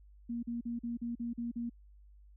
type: tone bursts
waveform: sine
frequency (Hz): 235.9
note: A#3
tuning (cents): +21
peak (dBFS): -34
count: 8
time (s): 0.29-1.697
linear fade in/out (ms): 10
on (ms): 140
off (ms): 41
effects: added 50 Hz sine -55 dBFS peak until 2.36 s